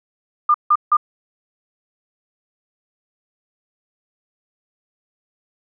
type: tone bursts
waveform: sine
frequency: 1205 Hz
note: D6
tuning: 44 cents sharp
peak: -10 dBFS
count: 3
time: 0.49-0.969 s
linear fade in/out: 5 ms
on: 53 ms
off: 160 ms
effects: none